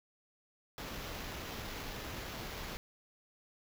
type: noise with sample-and-hold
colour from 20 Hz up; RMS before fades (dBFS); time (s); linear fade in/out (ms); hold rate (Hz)
pink; -43; 0.78-2.77; 0; 8820
effects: none